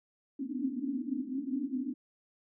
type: band-pass noise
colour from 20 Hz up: white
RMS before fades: -35 dBFS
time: 0.39-1.94 s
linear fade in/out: 5 ms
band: 240 to 290 Hz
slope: 96 dB/octave
effects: none